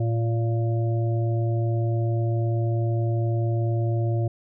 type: harmonic tone with a mistuned harmonic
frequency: 115.5 Hz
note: A#2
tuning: 16 cents flat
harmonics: 1 / 3 / 5 / 6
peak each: -21 / -31 / -35 / -37 dBFS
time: 0-4.28 s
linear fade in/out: 5 ms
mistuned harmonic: 1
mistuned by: -24 cents
effects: none

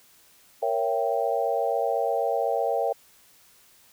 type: chord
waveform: sine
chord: A# diminished seventh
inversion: none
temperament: equal with one note detuned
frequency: 466.2 / 554.4 / 670 / 784 Hz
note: A#4 / C#5 / E5 / G5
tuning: 0 / 0 / +28 / 0 cents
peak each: -28 dBFS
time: 0.62-2.93 s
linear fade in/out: 10 ms
effects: white hiss -57 dBFS RMS until 3.92 s

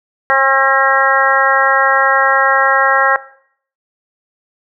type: harmonic tone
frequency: 269.7 Hz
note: C#4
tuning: 47 cents flat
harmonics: 2 / 3 / 4 / 5 / 6 / 7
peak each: -16 / -16 / -16 / -16 / -16 / -16 dBFS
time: 0.3-3.16 s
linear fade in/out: 0 ms
effects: noise-tail reverb RT60 0.6 s tail -18 dB re dry

